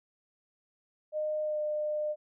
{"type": "tone with pitch glide", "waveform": "sine", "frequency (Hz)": [612, 603.9], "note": ["D#5", "D5"], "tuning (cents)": [-29, 48], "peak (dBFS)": -29, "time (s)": [1.12, 2.16], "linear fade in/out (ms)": 50, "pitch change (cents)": -23, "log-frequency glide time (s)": [1.43, 1.6], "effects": []}